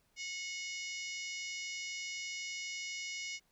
harmonic tone, 728 Hz, F#5, 28 cents flat, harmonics 3 / 4 / 5 / 6 / 7 / 8 / 9 / 10, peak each -42 / -47 / -54 / -53 / -47 / -49 / -52 / -53 dBFS, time 0.16-3.4 s, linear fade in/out 50 ms, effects pink hiss -74 dBFS RMS until 3.51 s

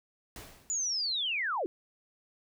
pink noise with exponential decay, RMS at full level -43 dBFS, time 0.36-0.96 s, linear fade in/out 1 ms, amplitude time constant 130 ms
sine linear sweep, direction down, 7040 to 311.1 Hz, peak -29 dBFS, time 0.7-1.66 s, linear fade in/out 0 ms
effects none

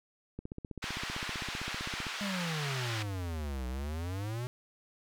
click train, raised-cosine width 3 ms, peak -27 dBFS, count 27, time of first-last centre 0.39-2.067 s, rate 15.5 Hz
pink band-pass noise, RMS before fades -39 dBFS, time 0.82-3.03 s, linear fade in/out 10 ms, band 1300 to 4200 Hz, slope 12 dB/octave
square exponential two-way sweep, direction down then up, 207.7 to 61.5 to 127 Hz, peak -35 dBFS, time 2.21-4.47 s, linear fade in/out 0 ms, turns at 3.67 s
effects none

